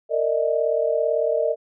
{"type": "tone cluster", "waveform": "sine", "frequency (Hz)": [458.4, 597, 635], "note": ["A#4", "D5", "D#5"], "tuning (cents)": [-29, 28, 35], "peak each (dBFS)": -23, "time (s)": [0.09, 1.56], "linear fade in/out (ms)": 50, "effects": []}